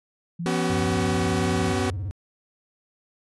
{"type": "tone with pitch glide", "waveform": "sine", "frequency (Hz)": [170, 172.57], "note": ["F3", "F3"], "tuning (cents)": [-46, -20], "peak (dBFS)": -27, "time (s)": [0.39, 1.72], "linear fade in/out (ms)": 10, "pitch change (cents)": 26, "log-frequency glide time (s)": [0.58, 1.02]}
{"type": "chord", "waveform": "sawtooth", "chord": "B suspended second", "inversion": "none", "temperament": "equal with one note detuned", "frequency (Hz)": [246.9, 277.2, 379.3], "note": ["B3", "C#4", "F#4"], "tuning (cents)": [0, 0, 43], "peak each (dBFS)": [-23, -26, -23], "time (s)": [0.46, 1.9], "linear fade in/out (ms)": 0}
{"type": "tone with vibrato", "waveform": "triangle", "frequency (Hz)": 93.9, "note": "F#2", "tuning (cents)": 26, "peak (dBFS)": -25, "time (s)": [0.7, 2.11], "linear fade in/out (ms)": 0, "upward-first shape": "square", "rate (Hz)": 17, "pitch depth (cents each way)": 180}
{"effects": ["resampled to 24000 Hz"]}